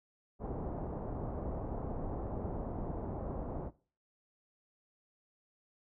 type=low-pass noise; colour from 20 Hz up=pink; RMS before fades=-39 dBFS; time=0.39-3.71 s; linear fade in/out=50 ms; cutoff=850 Hz; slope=24 dB/octave; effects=noise-tail reverb RT60 0.4 s tail -20 dB re dry